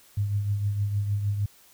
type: tone with tremolo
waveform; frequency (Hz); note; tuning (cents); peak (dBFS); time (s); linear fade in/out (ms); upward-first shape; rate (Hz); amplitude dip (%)
sine; 102; G#2; -31; -21; 0.17-1.46; 5; triangle; 6.5; 55
effects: white hiss -56 dBFS RMS until 1.73 s